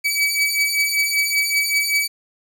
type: beating tone pair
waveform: sawtooth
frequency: 2282 / 2287.2 Hz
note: C#7 / D7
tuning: +50 / -46 cents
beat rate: 5.2 Hz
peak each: -18 / -16 dBFS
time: 0.04-2.08 s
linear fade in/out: 20 ms
effects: none